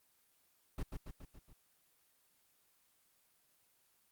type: noise with echo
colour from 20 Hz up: brown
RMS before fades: -37 dBFS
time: 0.78-0.83 s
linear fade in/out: 5 ms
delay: 140 ms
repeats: 5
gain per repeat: -4 dB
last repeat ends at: 1.53 s
effects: white hiss -73 dBFS RMS until 4.11 s + Opus 24 kbps